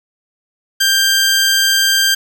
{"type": "tone", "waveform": "15% pulse", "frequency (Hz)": 1583, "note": "G6", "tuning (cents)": 17, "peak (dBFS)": -4, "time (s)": [0.8, 2.15], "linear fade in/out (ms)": 10, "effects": []}